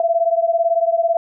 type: beating tone pair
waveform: sine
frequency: 666 / 684 Hz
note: E5 / F5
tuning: +18 / -36 cents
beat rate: 18 Hz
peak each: -16 / -18 dBFS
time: 0-1.17 s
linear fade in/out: 2 ms
effects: none